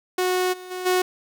sawtooth tone with level steps, 366.4 Hz, F#4, 17 cents flat, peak -16 / -33 / -25 / -14 dBFS, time 0.18-1.02 s, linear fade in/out 5 ms, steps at 0.52 / 0.7 / 0.85 s, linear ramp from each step 20 ms, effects 9-bit

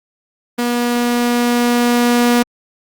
sawtooth tone with level ramp, 240.8 Hz, B3, 44 cents flat, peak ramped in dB -11 to -6 dBFS, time 0.58-2.43 s, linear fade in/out 10 ms, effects Opus 32 kbps

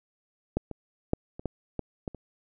clicks, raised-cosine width 2 ms, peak -12 / -23 / -10 / -26 / -16 / -17 / -19 / -28 dBFS, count 8, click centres 0.57 / 0.713 / 1.134 / 1.395 / 1.457 / 1.793 / 2.078 / 2.147 s, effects none

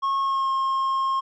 triangle tone with pitch glide, 1090 to 1071.9 Hz, C#6 to C6, -29 to +42 cents, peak -19 dBFS, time 0.02-1.21 s, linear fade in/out 20 ms, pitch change -29 cents, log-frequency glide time 0.2-0.51 s, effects resampled to 16000 Hz

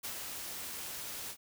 white noise with ADSR envelope, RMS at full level -39 dBFS, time 0.03-1.37 s, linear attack 19 ms, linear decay 90 ms, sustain -3 dB, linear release 69 ms, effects none

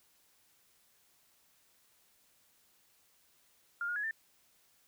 sine tone with pitch steps, 1404 / 1432 / 1679 / 1787 Hz, F6 / F6 / G#6 / A6, +9 / +43 / +18 / +26 cents, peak -33 dBFS, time 3.81-4.11 s, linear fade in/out 2 ms, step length 75 ms, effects white hiss -69 dBFS RMS until 4.87 s

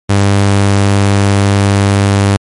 sawtooth tone, 99.8 Hz, G2, 32 cents sharp, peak -3 dBFS, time 0.09-2.37 s, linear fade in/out 10 ms, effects MP3 48 kbps

